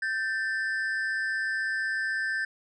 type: ring-modulated tone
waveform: triangle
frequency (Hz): 1666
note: G#6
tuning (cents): +5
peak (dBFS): -22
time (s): 0.02-2.45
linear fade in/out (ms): 5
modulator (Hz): 108
effects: resampled to 24000 Hz